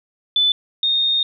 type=tone pair in turn; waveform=sine; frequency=3500 / 3684 Hz; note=A7 / A#7; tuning=-10 / -21 cents; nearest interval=minor second; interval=89 cents; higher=second; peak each=-13 / -15 dBFS; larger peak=first; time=0.36-0.52 / 0.83-1.23 s; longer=second; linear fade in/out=2 ms; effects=none